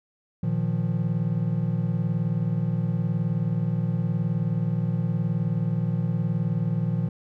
triangle chord, Bb suspended fourth, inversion none, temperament equal, 116.54 / 155.56 / 174.61 Hz, Bb2 / Eb3 / F3, 0 / 0 / 0 cents, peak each -25 dBFS, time 0.43-7.09 s, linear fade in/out 5 ms, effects none

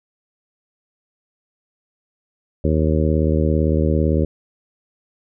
harmonic tone, 77.78 Hz, D#2, in tune, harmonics 1 / 2 / 3 / 4 / 5 / 6 / 7, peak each -18 / -21 / -23 / -24 / -25 / -26 / -26 dBFS, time 2.64-4.25 s, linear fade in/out 5 ms, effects none

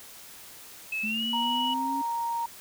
sine tone with pitch glide, 2598 to 2933 Hz, E7 to F#7, -26 to -16 cents, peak -28 dBFS, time 0.92-1.74 s, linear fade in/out 5 ms, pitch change +210 cents, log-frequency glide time 1.02-1.24 s
sine linear sweep, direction up, 213.7 to 277.2 Hz, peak -32 dBFS, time 1.03-2.02 s, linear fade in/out 10 ms
sine tone, 932.3 Hz, A#5, in tune, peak -27 dBFS, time 1.33-2.46 s, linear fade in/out 5 ms
effects white hiss -47 dBFS RMS until 2.6 s

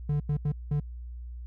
triangle tone bursts at uneven times, 146.83 Hz, D3, in tune, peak -22 dBFS, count 4, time 0.09-0.2 / 0.29-0.37 / 0.45-0.52 / 0.71-0.8 s, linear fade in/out 5 ms, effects added 60 Hz sine -37 dBFS peak until 1.46 s

